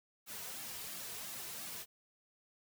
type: noise with flanger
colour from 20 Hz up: white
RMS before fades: -45 dBFS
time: 0.26-1.86 s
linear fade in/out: 50 ms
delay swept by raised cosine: 2 to 3.7 ms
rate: 2.9 Hz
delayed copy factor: -0.7
effects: none